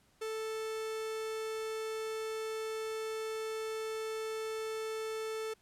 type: tone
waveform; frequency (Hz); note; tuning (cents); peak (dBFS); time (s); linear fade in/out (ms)
45% pulse; 440; A4; 0; -36; 0.21-5.54; 10
effects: pink hiss -69 dBFS RMS until 5.61 s + low-pass 12000 Hz 12 dB/octave